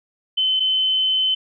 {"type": "tone pair in turn", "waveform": "sine", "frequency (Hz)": [3055, 3055], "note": ["G7", "G7"], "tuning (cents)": [-45, -45], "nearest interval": "unison", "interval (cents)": 0, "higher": "neither", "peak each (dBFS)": -16, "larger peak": "neither", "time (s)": [[0.37, 0.6], [0.6, 1.35]], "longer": "second", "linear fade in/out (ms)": 10, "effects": []}